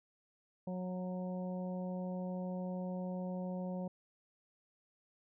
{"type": "harmonic tone with a mistuned harmonic", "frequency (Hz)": 182.6, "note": "F#3", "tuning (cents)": -23, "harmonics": [1, 2, 3, 4, 5], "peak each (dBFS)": [-38, -51, -44, -52, -54], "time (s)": [0.67, 3.88], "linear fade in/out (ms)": 5, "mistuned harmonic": 5, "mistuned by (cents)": 19, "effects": []}